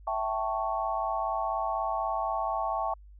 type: chord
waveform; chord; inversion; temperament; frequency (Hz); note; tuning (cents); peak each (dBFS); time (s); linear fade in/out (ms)
sine; A dominant seventh; second; equal with one note detuned; 659.3 / 775.9 / 880 / 1108.7; E5 / G5 / A5 / C#6; 0 / -18 / 0 / 0; -33; 0.07-2.94; 5
effects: added 50 Hz sine -48 dBFS peak until 3.19 s